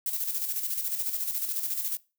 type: noise with tremolo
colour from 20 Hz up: violet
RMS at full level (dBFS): -29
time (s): 0.06-1.97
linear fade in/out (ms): 2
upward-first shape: square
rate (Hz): 14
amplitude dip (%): 50
effects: noise-tail reverb RT60 0.3 s tail -22 dB re dry